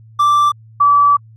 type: tone pair in turn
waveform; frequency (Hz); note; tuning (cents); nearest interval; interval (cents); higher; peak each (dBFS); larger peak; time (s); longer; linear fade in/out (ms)
triangle / sine; 1172 / 1152.5; D6 / D6; -4 / -33; unison; 29; first; -7; neither; 0.19-0.52 / 0.8-1.17; second; 10
effects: added 111 Hz sine -39 dBFS peak until 1.36 s + AAC 48 kbps